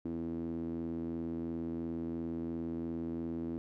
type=tone with band-pass filter; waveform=sawtooth; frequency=82.9 Hz; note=E2; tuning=10 cents sharp; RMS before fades=-38 dBFS; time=0.05-3.58 s; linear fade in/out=0 ms; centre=290 Hz; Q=6.6; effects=none